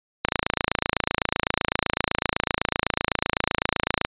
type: click train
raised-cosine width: 0.3 ms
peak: -3 dBFS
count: 107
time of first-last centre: 0.25-4.049 s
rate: 27.9 Hz
effects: resampled to 8000 Hz